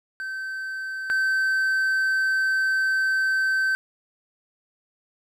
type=tone pair in turn; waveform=triangle; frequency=1545 / 1545 Hz; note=G6 / G6; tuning=-26 / -26 cents; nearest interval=unison; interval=0 cents; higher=neither; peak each=-27 / -18 dBFS; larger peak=second; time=0.2-1.1 / 1.1-3.75 s; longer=second; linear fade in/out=0 ms; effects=none